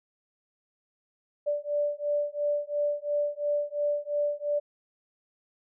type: beating tone pair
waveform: sine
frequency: 584 / 586.9 Hz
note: D5 / D5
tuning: -10 / -1 cents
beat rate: 2.9 Hz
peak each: -29 / -29 dBFS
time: 1.46-4.6 s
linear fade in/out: 20 ms
effects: none

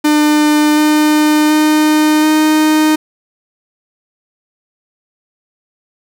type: tone with pitch steps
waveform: 45% pulse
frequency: 300.5 / 303.3 / 306.1 / 308.9 Hz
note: D4 / D#4 / D#4 / D#4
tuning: +40 / -44 / -28 / -12 cents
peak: -8 dBFS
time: 0.04-2.96 s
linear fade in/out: 10 ms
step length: 730 ms
effects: none

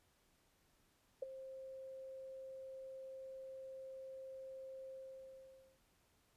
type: tone with ADSR envelope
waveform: sine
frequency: 529 Hz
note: C5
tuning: 19 cents sharp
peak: -35 dBFS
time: 1.22-5.79 s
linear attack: 7 ms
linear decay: 12 ms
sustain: -13 dB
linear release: 880 ms
effects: pink hiss -75 dBFS RMS until 6.36 s + resampled to 32000 Hz

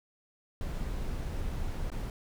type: noise with dropouts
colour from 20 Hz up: brown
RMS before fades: -34 dBFS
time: 0.61-2.1 s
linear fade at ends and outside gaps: 1 ms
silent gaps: 1.902-1.917 s
effects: none

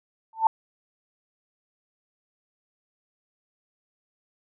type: tone with exponential growth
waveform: sine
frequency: 890 Hz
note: A5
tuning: 20 cents sharp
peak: -11 dBFS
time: 0.33-0.47 s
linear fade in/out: 2 ms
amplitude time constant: 29 ms
effects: none

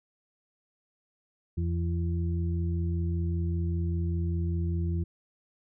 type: harmonic tone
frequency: 85.1 Hz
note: F2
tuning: 44 cents flat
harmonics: 1 / 2 / 4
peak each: -27 / -33 / -39 dBFS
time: 1.57-5.04 s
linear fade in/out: 10 ms
effects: none

